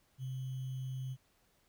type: tone with sample-and-hold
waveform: sine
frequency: 130.2 Hz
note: C3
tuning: 8 cents flat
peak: -37 dBFS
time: 0.18-1.17 s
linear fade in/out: 50 ms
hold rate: 3150 Hz
effects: pink hiss -72 dBFS RMS until 1.68 s